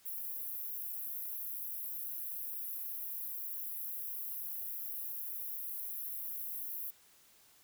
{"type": "high-pass noise", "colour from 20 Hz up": "white", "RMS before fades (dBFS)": -41, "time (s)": [0.05, 6.91], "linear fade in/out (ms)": 10, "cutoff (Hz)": 11000, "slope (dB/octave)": 96, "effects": ["white hiss -64 dBFS RMS until 7.63 s"]}